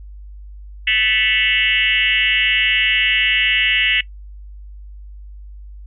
sine tone with frequency modulation, 2436 Hz, D#7, 37 cents flat, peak -13 dBFS, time 0.87-4.01 s, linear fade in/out 5 ms, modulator 229 Hz, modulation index 2.6, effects noise-tail reverb RT60 0.1 s tail -20 dB re dry + added 50 Hz sine -33 dBFS peak until 5.86 s

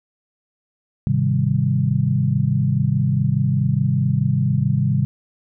sine chord, Ab major seventh, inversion none, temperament equal, 103.83 / 130.81 / 155.56 / 196 Hz, Ab2 / C3 / Eb3 / G3, 0 / 0 / 0 / 0 cents, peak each -24 / -18 / -22 / -23 dBFS, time 1.07-5.05 s, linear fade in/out 0 ms, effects none

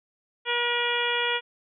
harmonic tone, 479.1 Hz, A#4, 47 cents sharp, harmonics 1 / 2 / 3 / 4 / 5 / 6 / 7, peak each -31 / -31 / -31 / -31 / -31 / -31 / -31 dBFS, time 0.45-1.41 s, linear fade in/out 50 ms, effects none

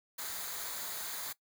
white noise with comb filter, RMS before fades -40 dBFS, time 0.18-1.33 s, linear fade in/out 10 ms, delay 0.36 ms, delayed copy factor -0.55, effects noise-tail reverb RT60 0.1 s tail -19 dB re dry

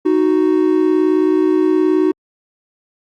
triangle tone pair together, 311.1 / 370 Hz, D#4 / F#4, 0 / 0 cents, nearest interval minor third, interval 300 cents, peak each -12 dBFS, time 0.05-2.12 s, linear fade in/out 10 ms, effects Opus 48 kbps

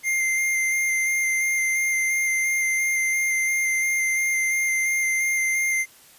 square tone with vibrato, 2100 Hz, C7, 6 cents sharp, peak -21 dBFS, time 0.03-5.86 s, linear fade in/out 50 ms, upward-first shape square, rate 2.9 Hz, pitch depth 10 cents each way, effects white hiss -51 dBFS RMS until 6.18 s + resampled to 32000 Hz

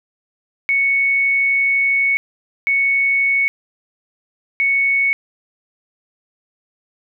sine tone bursts at uneven times, 2217 Hz, C#7, in tune, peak -13 dBFS, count 3, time 0.69-2.17 / 2.67-3.48 / 4.6-5.13 s, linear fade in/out 0 ms, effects none

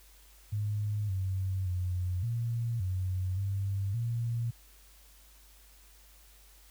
sine tone with pitch steps, 104.5 / 94.8 / 90.4 / 116.9 / 92.7 / 98.4 / 117.2 Hz, G#2 / F#2 / F#2 / A#2 / F#2 / G2 / A#2, +11 / +43 / -40 / +5 / +4 / +7 / +10 cents, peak -29 dBFS, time 0.52-4.51 s, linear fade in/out 10 ms, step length 570 ms, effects added 50 Hz sine -57 dBFS peak until 6.7 s + white hiss -60 dBFS RMS until 6.7 s

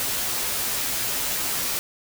white noise with comb filter, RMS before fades -26 dBFS, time 0-1.79 s, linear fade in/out 0 ms, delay 13 ms, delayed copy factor -0.6, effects none

